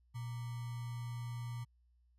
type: tone with sample-and-hold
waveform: sine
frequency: 120 Hz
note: B2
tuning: 49 cents flat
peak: -39 dBFS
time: 0.14-1.65 s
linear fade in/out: 20 ms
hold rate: 1050 Hz
effects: added 60 Hz sine -67 dBFS peak until 2.18 s + resampled to 32000 Hz